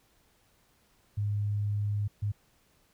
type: tone bursts at uneven times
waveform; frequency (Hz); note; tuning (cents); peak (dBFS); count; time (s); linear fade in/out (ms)
sine; 103.2; G#2; -10; -27; 2; 1.17-2.08 / 2.22-2.32; 10
effects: pink hiss -67 dBFS RMS until 2.93 s